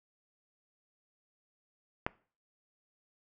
click, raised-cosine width 0.5 ms, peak -15 dBFS, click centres 2.065 s, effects noise-tail reverb RT60 0.4 s tail -21 dB re dry

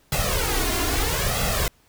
pink noise with flanger, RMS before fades -23 dBFS, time 0.12-1.68 s, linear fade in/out 2 ms, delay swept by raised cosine 1.5 to 2.9 ms, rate 0.77 Hz, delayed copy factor +0.8, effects pink hiss -60 dBFS RMS until 1.88 s

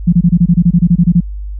sine tone bursts, 173.3 Hz, F3, 13 cents flat, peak -4 dBFS, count 14, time 0.07-1.206 s, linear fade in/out 10 ms, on 57 ms, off 26 ms, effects added 50 Hz sine -20 dBFS peak until 1.59 s

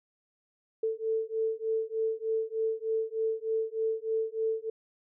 sine beating tone pair, 442.6 / 445.9 Hz, A4 / A4, +10 / +23 cents, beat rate 3.3 Hz, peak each -31 dBFS, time 0.83-4.7 s, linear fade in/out 5 ms, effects none

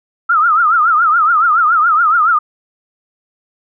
sine tone with vibrato, 1309 Hz, E6, 13 cents flat, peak -8 dBFS, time 0.29-2.39 s, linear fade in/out 10 ms, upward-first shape triangle, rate 7.1 Hz, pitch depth 170 cents each way, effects none

